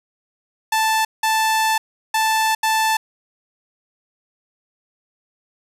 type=tone bursts at uneven times; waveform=sawtooth; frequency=880 Hz; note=A5; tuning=in tune; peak=-12 dBFS; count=4; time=0.72-1.05 / 1.23-1.78 / 2.14-2.55 / 2.63-2.97 s; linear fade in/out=5 ms; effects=resampled to 32000 Hz + 7-bit

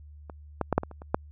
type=clicks; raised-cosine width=1 ms; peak=-26 / -12 / -10 / -6 / -20 / -30 / -29 / -8 dBFS; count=8; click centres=0.298 / 0.613 / 0.727 / 0.78 / 0.834 / 0.913 / 1.019 / 1.145 s; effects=added 74 Hz sine -45 dBFS peak until 1.31 s

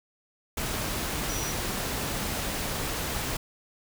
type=tone in noise; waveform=sine; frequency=5840 Hz; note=F#8; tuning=24 cents flat; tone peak=-35 dBFS; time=1.29-1.52 s; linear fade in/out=5 ms; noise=pink; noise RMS=-31 dBFS; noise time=0.57-3.37 s; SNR=-7 dB; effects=none

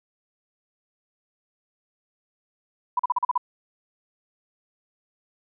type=tone bursts; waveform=sine; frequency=987.8 Hz; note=B5; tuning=in tune; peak=-18 dBFS; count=7; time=2.97-3.378 s; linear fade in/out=5 ms; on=24 ms; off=40 ms; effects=none

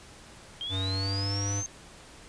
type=linear sweep; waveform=sine; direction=up; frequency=3163 to 6380 Hz; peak=-32 dBFS; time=0.61-1.66 s; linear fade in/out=0 ms
type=tone with pitch glide; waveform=square; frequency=95.5 to 100.31 Hz; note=G2 to G2; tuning=-45 to +40 cents; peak=-30 dBFS; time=0.69-1.64 s; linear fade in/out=50 ms; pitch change=+85 cents; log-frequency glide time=0.87-1.38 s
effects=pink hiss -50 dBFS RMS until 2.28 s + resampled to 22050 Hz

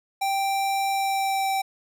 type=tone with pitch glide; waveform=square; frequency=784 to 775.9 Hz; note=G5 to G5; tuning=0 to -18 cents; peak=-23 dBFS; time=0.21-1.62 s; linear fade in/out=10 ms; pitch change=-18 cents; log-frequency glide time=0.91-1.51 s; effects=none

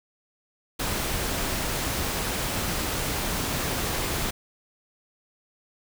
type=noise; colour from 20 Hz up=pink; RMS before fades=-28 dBFS; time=0.79-4.31 s; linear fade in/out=10 ms; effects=none

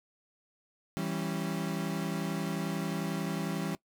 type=chord; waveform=35% pulse; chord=C# diminished; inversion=first; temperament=equal with one note detuned; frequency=164.81 / 196 / 275.6 Hz; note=E3 / G3 / C#4; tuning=0 / 0 / -10 cents; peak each=-33 / -34 / -37 dBFS; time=0.97-3.75 s; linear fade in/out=0 ms; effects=noise-tail reverb RT60 0.1 s tail -20 dB re dry

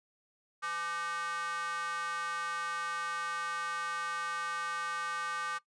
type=tone with high-pass filter; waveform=square; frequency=170 Hz; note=F3; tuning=46 cents flat; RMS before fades=-36 dBFS; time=0.62-5.59 s; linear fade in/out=20 ms; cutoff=1300 Hz; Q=8.5; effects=noise-tail reverb RT60 0.1 s tail -19 dB re dry + resampled to 22050 Hz

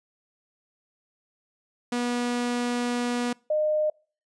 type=tone pair in turn; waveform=sawtooth / sine; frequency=242.6 / 611.3 Hz; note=B3 / D#5; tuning=-31 / -31 cents; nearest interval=octave + major third; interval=1600 cents; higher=second; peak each=-21 dBFS; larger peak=neither; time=1.92-3.33 / 3.5-3.9 s; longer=first; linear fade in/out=5 ms; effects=noise-tail reverb RT60 0.4 s tail -26 dB re dry + resampled to 22050 Hz

